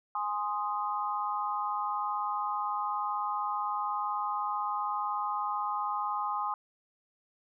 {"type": "chord", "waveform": "sine", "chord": "Ab major", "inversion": "none", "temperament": "equal", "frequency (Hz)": [830.6, 1046.5, 1244.5], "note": ["Ab5", "C6", "Eb6"], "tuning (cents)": [0, 0, 0], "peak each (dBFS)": -34, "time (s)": [0.15, 6.54], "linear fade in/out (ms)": 2, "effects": []}